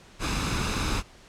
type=noise with comb filter; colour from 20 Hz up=pink; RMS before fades=-27 dBFS; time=0.19-1.03 s; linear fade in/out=50 ms; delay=0.79 ms; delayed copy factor=+0.5; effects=pink hiss -52 dBFS RMS until 1.28 s + low-pass 7000 Hz 12 dB/octave

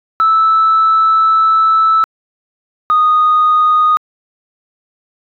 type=tone pair in turn; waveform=sine; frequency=1313 / 1238.7 Hz; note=E6 / D#6; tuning=-7 / -8 cents; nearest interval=minor second; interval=101 cents; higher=first; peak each=-6 dBFS; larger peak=neither; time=0.2-2.04 / 2.9-3.97 s; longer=first; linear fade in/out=0 ms; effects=tanh soft clip ceiling -4 dBFS

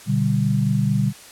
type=chord; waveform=sine; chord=G major; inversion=first; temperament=just; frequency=122.5 / 147 / 196 Hz; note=B2 / D3 / G3; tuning=-14 / +2 / 0 cents; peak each=-21 dBFS; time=0.06-1.13 s; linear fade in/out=50 ms; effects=white hiss -43 dBFS RMS until 1.31 s + low-pass 11000 Hz 12 dB/octave

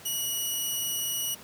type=tone; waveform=10% pulse; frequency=2919 Hz; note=F#7; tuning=24 cents flat; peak=-20 dBFS; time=0.05-1.35 s; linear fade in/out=10 ms; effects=pink hiss -48 dBFS RMS until 1.43 s + high-pass 100 Hz 12 dB/octave

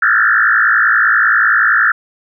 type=tone with frequency modulation; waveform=sine; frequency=1568 Hz; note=G6; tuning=in tune; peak=-8 dBFS; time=0.02-1.92 s; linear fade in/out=5 ms; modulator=55.2 Hz; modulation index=4.4; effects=none

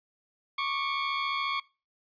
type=tone pair together; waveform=20% pulse; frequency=1103 / 1177.3 Hz; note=C#6 / D6; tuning=-9 / +4 cents; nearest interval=minor second; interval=113 cents; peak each=-24 / -31 dBFS; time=0.58-1.6 s; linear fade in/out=5 ms; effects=noise-tail reverb RT60 0.3 s tail -22 dB re dry + resampled to 11025 Hz

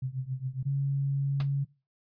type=tone with tremolo; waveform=sine; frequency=130.81 Hz; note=C3; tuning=in tune; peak=-27 dBFS; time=0.02-0.63 s; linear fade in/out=5 ms; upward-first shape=triangle; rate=7.3 Hz; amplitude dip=95%
type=tone with pitch glide; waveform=sine; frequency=138.59 to 139.39 Hz; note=C#3 to C#3; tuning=0 to +10 cents; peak=-25 dBFS; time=0.65-1.65 s; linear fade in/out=20 ms; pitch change=+10 cents; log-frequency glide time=1.13-1.53 s
type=noise with exponential decay; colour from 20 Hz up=pink; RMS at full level=-34 dBFS; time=1.4-1.48 s; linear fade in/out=2 ms; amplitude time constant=16 ms
effects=noise-tail reverb RT60 0.3 s tail -20 dB re dry + resampled to 11025 Hz

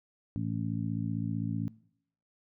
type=harmonic tone; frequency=55.6 Hz; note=A1; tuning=19 cents sharp; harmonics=2 / 3 / 4 / 5; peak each=-34 / -36 / -37 / -38 dBFS; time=0.36-1.68 s; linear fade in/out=0 ms; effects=noise-tail reverb RT60 0.7 s tail -22 dB re dry

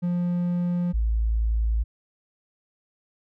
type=tone pair in turn; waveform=triangle / sine; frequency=175.8 / 55.37 Hz; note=F3 / A1; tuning=+12 / +12 cents; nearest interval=octave + minor sixth; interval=2000 cents; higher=first; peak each=-20 dBFS; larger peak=neither; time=0.02-0.93 / 0.93-1.84 s; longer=neither; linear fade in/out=20 ms; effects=none

